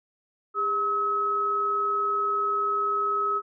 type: tone pair together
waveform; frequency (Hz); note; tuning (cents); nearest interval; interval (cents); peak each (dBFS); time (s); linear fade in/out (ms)
sine; 404.4 / 1283.9; G#4 / E6; -46 / -46; octave + minor sixth; 2000; -32 / -23; 0.54-3.42; 50
effects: none